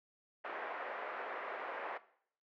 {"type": "band-pass noise", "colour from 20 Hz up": "pink", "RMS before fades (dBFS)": -43, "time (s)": [0.44, 1.98], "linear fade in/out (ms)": 10, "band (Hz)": [470, 2000], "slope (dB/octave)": 24, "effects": ["noise-tail reverb RT60 0.6 s tail -17 dB re dry"]}